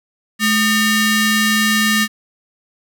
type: ring-modulated tone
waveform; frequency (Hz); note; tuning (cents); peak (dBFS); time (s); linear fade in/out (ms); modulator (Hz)
sawtooth; 1011; B5; +40; -6; 0.39-2.08; 50; 797
effects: none